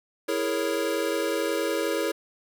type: chord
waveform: square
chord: A# half-diminished seventh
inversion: second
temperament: equal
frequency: 329.6 / 415.3 / 466.2 / 554.4 Hz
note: E4 / G#4 / A#4 / C#5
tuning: 0 / 0 / 0 / 0 cents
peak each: -31 dBFS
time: 0.28-2.12 s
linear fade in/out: 10 ms
effects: none